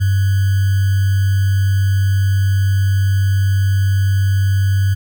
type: tone with sample-and-hold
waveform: sine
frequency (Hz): 97.1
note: G2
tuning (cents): -16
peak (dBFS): -11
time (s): 0-4.95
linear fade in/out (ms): 20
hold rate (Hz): 1575
effects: none